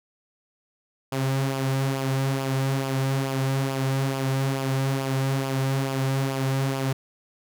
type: tone with flanger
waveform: sawtooth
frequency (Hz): 134.5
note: C3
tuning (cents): +48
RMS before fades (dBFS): -25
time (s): 1.12-6.93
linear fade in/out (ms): 5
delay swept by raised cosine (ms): 0.49 to 4.69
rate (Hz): 2.3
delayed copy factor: -0.5
effects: none